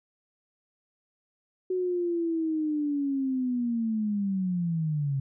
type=linear sweep; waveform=sine; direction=down; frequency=371.7 to 134.1 Hz; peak=-25 dBFS; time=1.7-5.2 s; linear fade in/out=5 ms; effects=none